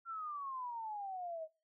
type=exponential sweep; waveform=sine; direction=down; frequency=1381 to 622.3 Hz; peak=-40 dBFS; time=0.05-1.48 s; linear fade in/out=50 ms; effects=noise-tail reverb RT60 0.3 s tail -21 dB re dry